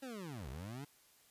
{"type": "linear two-way sweep", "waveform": "25% pulse", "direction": "down then up", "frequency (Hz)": [277.1, 60, 148.2], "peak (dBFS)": -40, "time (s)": [0.02, 0.85], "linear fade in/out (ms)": 10, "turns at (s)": 0.49, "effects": ["white hiss -67 dBFS RMS until 1.3 s", "resampled to 32000 Hz"]}